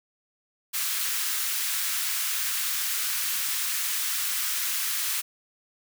white high-pass noise, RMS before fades -28 dBFS, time 0.73-5.22 s, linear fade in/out 20 ms, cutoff 1200 Hz, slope 24 dB/octave, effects none

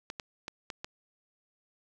clicks, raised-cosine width 0.2 ms, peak -20 dBFS, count 5, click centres 0.101 / 0.198 / 0.481 / 0.702 / 0.845 s, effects none

